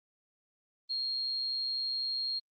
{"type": "tone", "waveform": "sine", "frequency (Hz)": 4244, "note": "C8", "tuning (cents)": 24, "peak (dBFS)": -31, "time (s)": [0.89, 2.4], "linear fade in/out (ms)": 20, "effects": ["Opus 32 kbps"]}